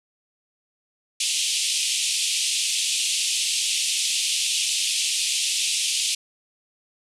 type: band-pass noise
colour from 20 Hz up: pink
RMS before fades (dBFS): -24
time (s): 1.2-6.15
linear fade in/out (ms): 5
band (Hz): 2600 to 10000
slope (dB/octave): 48
effects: none